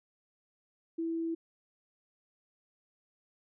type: tone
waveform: sine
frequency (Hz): 329.6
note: E4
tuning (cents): 0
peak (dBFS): -31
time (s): 0.98-1.35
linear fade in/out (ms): 10
effects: none